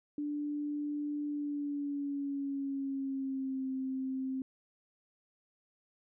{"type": "tone with pitch glide", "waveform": "sine", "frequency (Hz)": [293.7, 263.2], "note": ["D4", "C4"], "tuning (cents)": [0, 10], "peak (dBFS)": -33, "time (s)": [0.18, 4.42], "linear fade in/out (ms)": 2, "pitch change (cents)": -190, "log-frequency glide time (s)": [1.26, 3.69], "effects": []}